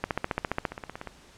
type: two click trains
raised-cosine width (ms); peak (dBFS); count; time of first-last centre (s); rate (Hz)
0.5; -21 / -11; 7 / 10; 0.72-1.073 / 0.04-0.652; 17 / 14.7
effects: pink hiss -54 dBFS RMS until 1.37 s + low-pass 8000 Hz 12 dB/octave